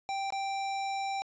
square tone with dropouts, 784 Hz, G5, in tune, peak -32 dBFS, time 0.09-1.22 s, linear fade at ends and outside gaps 0 ms, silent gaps 0.304-0.324 s, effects resampled to 16000 Hz

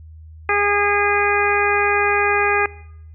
harmonic tone, 408.8 Hz, G#4, 27 cents flat, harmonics 1 / 2 / 3 / 4 / 5 / 6, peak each -22 / -22 / -22 / -22 / -22 / -22 dBFS, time 0.49-2.66 s, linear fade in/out 2 ms, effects noise-tail reverb RT60 0.8 s tail -21 dB re dry + added 79 Hz sine -37 dBFS peak until 3.14 s

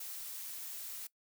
blue noise, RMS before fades -44 dBFS, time 0-1.07 s, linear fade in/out 5 ms, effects noise-tail reverb RT60 0.1 s tail -20 dB re dry

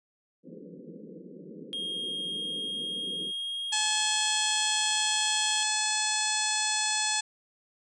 pink band-pass noise, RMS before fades -45 dBFS, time 0.43-3.33 s, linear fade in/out 50 ms, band 160 to 520 Hz, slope 96 dB/octave
triangle tone with pitch glide, 3243 to 3264 Hz, G#7 to G#7, -42 to -31 cents, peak -30 dBFS, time 1.73-5.63 s, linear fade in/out 0 ms, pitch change +11 cents, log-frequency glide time 2.28-4.06 s
harmonic tone, 857 Hz, A5, 46 cents flat, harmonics 1 / 2 / 3 / 4 / 5 / 6 / 7 / 8 / 9 / 10, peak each -34 / -35 / -36 / -34 / -34 / -38 / -36 / -38 / -33 / -36 dBFS, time 3.72-7.21 s, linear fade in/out 10 ms
effects resampled to 24000 Hz

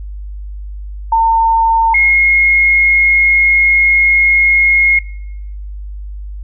sine tone pair in turn, 906 / 2155 Hz, A#5 / C#7, -50 / -49 cents, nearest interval octave + minor third, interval 1501 cents, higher second, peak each -7 dBFS, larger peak neither, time 1.12-1.94 / 1.94-4.99 s, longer second, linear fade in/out 5 ms, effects noise-tail reverb RT60 0.8 s tail -20 dB re dry + added 50 Hz sine -23 dBFS peak until 6.43 s

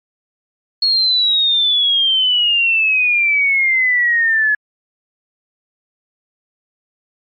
sine exponential sweep, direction down, 4339 to 1697 Hz, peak -11 dBFS, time 0.82-4.55 s, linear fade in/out 5 ms, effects MP3 64 kbps

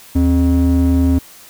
triangle ring-modulated tone, 171.7 Hz, F3, 29 cents flat, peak -5 dBFS, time 0.15-1.19 s, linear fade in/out 10 ms, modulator 94 Hz, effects white hiss -41 dBFS RMS until 1.49 s

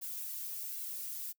violet noise with flanger, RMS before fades -41 dBFS, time 0.01-1.33 s, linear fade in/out 20 ms, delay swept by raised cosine 1.6 to 3 ms, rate 1.3 Hz, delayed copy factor -0.75, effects noise-tail reverb RT60 0.1 s tail -26 dB re dry

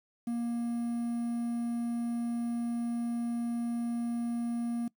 triangle tone with quantisation, 235.7 Hz, A#3, 19 cents sharp, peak -28 dBFS, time 0.27-4.88 s, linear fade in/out 5 ms, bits 9, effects noise-tail reverb RT60 0.1 s tail -21 dB re dry

